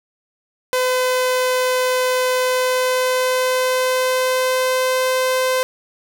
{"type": "tone with pitch glide", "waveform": "sawtooth", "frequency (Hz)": [508, 514.8], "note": ["B4", "C5"], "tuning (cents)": [49, -28], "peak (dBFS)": -12, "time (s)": [0.73, 5.63], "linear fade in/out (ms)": 0, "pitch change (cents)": 23, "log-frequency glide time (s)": [2.36, 5.03], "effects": []}